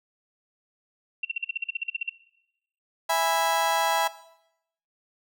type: tone bursts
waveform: sine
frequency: 2733 Hz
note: F7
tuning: 38 cents flat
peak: -24 dBFS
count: 14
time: 1.23-2.095 s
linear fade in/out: 5 ms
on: 20 ms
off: 45 ms
type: chord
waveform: 35% pulse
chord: E major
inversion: none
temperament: just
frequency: 659.3 / 824.1 / 988.9 Hz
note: E5 / G#5 / B5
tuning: 0 / -14 / +2 cents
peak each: -25 dBFS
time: 3.09-4.08 s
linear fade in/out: 10 ms
effects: noise-tail reverb RT60 0.8 s tail -17 dB re dry